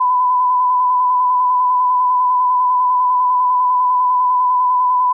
sine tone with vibrato, 1000 Hz, B5, 21 cents sharp, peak -11 dBFS, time 0-5.13 s, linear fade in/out 10 ms, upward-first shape square, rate 10 Hz, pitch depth 17 cents each way, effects none

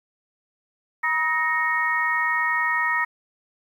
sine tone cluster, 959 / 1270 / 1864 / 2195 Hz, A#5 / D#6 / A#6 / C#7, +49 / +35 / -1 / -18 cents, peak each -27 / -27 / -22 / -30 dBFS, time 1.03-3.05 s, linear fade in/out 10 ms, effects 9-bit

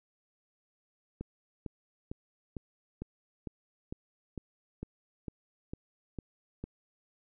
click train, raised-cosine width 3 ms, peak -25 dBFS, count 13, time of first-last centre 1.21-6.64 s, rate 2.21 Hz, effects none

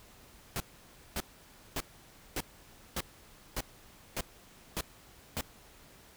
pink noise bursts, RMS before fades -34 dBFS, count 9, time 0.56-5.409 s, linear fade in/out 0 ms, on 41 ms, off 560 ms, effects pink hiss -57 dBFS RMS until 6.16 s

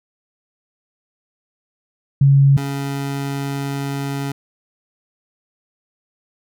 sine / 25% pulse tone pair in turn, 138.59 / 139.26 Hz, C#3 / C#3, 0 / +8 cents, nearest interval unison, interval 8 cents, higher second, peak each -8 / -18 dBFS, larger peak first, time 2.21-2.57 / 2.57-4.32 s, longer second, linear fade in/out 5 ms, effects none

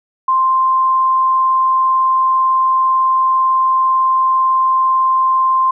sine tone, 1047 Hz, C6, 1 cent sharp, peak -10 dBFS, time 0.28-5.71 s, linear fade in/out 5 ms, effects none

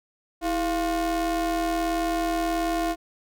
square ring-modulated tone, 183.1 Hz, F#3, 18 cents flat, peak -21 dBFS, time 0.41-2.96 s, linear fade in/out 50 ms, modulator 510 Hz, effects none

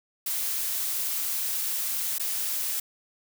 blue noise with dropouts, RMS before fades -29 dBFS, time 0.26-2.8 s, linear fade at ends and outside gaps 5 ms, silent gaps 2.184-2.196 s, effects none

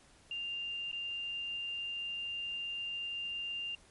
sine tone with dropouts, 2794 Hz, F7, in tune, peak -36 dBFS, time 0.31-3.75 s, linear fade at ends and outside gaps 2 ms, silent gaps 0.915-0.928 s, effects pink hiss -62 dBFS RMS until 3.9 s + MP3 48 kbps

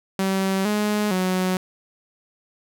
sawtooth tone with pitch steps, 192 / 209.6 / 185 Hz, G3 / G#3 / F#3, -36 / +16 / 0 cents, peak -16 dBFS, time 0.19-1.57 s, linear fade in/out 2 ms, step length 460 ms, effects none

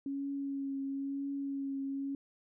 sine tone with vibrato, 276 Hz, C#4, 7 cents flat, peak -34 dBFS, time 0.06-2.15 s, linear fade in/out 2 ms, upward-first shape triangle, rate 1 Hz, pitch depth 22 cents each way, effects none

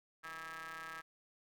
sawtooth ring-modulated tone, 164.1 Hz, E3, 8 cents flat, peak -38 dBFS, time 0.23-1.02 s, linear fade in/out 20 ms, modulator 1460 Hz, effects none

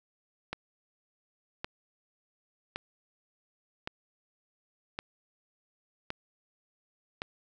click train, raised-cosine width 0.3 ms, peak -18 dBFS, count 7, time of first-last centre 0.53-7.219 s, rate 0.897 Hz, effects none

